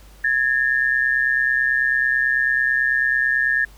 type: tone pair together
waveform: sine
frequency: 1670.9 / 1800 Hz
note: G#6 / A6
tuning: +10 / +39 cents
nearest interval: minor second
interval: 129 cents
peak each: -19 dBFS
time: 0.24-3.65 s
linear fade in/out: 5 ms
effects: added 50 Hz sine -44 dBFS peak until 3.77 s + pink hiss -51 dBFS RMS until 3.77 s